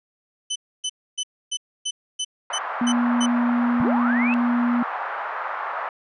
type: tone bursts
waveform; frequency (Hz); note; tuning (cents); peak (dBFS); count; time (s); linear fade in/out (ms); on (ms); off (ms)
25% pulse; 3022; F#7; +36; -20; 9; 0.5-3.262; 10; 58; 280
type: band-pass noise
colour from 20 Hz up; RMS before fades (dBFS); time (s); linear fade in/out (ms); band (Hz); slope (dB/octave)
white; -29; 2.5-5.89; 2; 680 to 1400; 24
type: tone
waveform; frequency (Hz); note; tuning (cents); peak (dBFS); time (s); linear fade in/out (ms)
sine; 240.9; B3; -43; -18; 2.81-4.83; 5
type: linear sweep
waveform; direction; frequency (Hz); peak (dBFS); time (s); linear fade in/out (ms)
sine; up; 90.1 to 2679; -24; 3.8-4.34; 0
effects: resampled to 24000 Hz